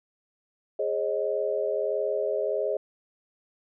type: chord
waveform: sine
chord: Ab suspended fourth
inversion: none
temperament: equal with one note detuned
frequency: 415.3 / 540.8 / 622.3 Hz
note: Ab4 / Db5 / Eb5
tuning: 0 / -43 / 0 cents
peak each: -29 dBFS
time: 0.79-2.77 s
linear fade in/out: 5 ms
effects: none